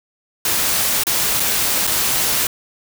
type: noise with dropouts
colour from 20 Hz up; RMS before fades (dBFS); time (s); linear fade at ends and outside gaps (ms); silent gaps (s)
white; -18; 0.45-2.47; 2; 1.036-1.068 / 1.398-1.402 / 1.869-1.874
effects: none